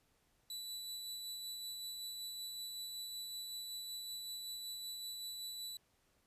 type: tone with tremolo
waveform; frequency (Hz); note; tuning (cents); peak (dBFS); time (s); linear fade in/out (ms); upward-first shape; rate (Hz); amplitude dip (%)
sawtooth; 3961; B7; +4; -39; 0.5-5.77; 2; sine; 5.3; 25
effects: pink hiss -75 dBFS RMS until 6.26 s + resampled to 32000 Hz